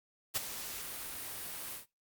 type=noise with ADSR envelope; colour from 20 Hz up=white; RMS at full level=-31 dBFS; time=0.34-1.86 s; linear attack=22 ms; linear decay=24 ms; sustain=-11 dB; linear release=120 ms; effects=noise-tail reverb RT60 0.2 s tail -20 dB re dry + Opus 48 kbps